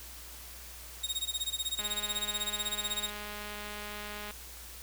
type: tone with tremolo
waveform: sawtooth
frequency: 3743 Hz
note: A#7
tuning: 6 cents sharp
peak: -26 dBFS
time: 1.03-3.1 s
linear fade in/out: 10 ms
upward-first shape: sine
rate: 16 Hz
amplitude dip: 100%
type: click train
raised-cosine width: 0.3 ms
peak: -26 dBFS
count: 525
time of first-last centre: 1.79-4.309 s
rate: 208 Hz
effects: added 60 Hz sine -50 dBFS peak until 4.82 s + white hiss -48 dBFS RMS until 4.82 s